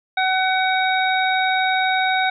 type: harmonic tone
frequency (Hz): 752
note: F#5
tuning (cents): +28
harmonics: 1 / 2 / 3 / 5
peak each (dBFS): -19 / -22 / -24 / -26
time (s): 0.17-2.3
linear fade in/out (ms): 5
effects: none